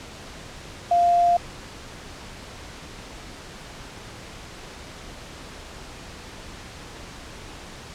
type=tone with quantisation; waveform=sine; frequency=697 Hz; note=F5; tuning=4 cents flat; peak=-15 dBFS; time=0.91-1.37 s; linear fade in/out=5 ms; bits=7; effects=pink hiss -40 dBFS RMS until 7.94 s + low-pass 7000 Hz 12 dB/octave